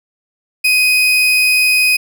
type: tone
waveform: 35% pulse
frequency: 2503 Hz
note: D#7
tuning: 10 cents sharp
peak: -8 dBFS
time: 0.64-1.97 s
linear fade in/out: 10 ms
effects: none